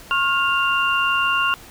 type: tone cluster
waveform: sine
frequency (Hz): 1086 / 1412 / 2782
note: C#6 / F6 / F7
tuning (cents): -36 / +19 / -7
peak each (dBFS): -21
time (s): 0.11-1.54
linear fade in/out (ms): 0
effects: pink hiss -43 dBFS RMS until 1.7 s